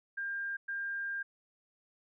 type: tone bursts at uneven times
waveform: sine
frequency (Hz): 1600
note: G6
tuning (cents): +35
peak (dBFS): -34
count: 2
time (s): 0.17-0.57 / 0.68-1.23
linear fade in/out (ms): 10
effects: none